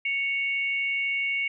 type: tone pair together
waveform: sine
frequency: 2217 / 2781 Hz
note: C#7 / F7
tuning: 0 / -8 cents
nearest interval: major third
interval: 392 cents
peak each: -25 / -32 dBFS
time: 0.05-1.48 s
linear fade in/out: 5 ms
effects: none